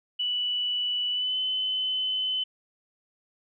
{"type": "tone with pitch glide", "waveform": "sine", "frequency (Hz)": [2960, 3034], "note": ["F#7", "F#7"], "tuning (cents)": [0, 43], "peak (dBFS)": -25, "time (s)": [0.19, 2.44], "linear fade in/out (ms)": 10, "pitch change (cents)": 43, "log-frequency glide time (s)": [1.11, 1.37], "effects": []}